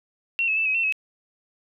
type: tone with pitch steps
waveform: sine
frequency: 2728 / 2589 / 2645 / 2543 / 2701 / 2567 Hz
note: F7 / E7 / E7 / D#7 / E7 / E7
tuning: -41 / -32 / +5 / +37 / +42 / -47 cents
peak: -20 dBFS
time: 0.39-0.924 s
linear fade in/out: 0 ms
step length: 89 ms
effects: none